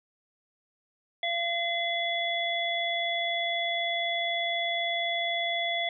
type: harmonic tone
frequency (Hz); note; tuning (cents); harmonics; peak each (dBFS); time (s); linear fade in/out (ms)
683; F5; -39; 1 / 3 / 5; -31 / -31 / -31; 1.23-5.89; 2
effects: none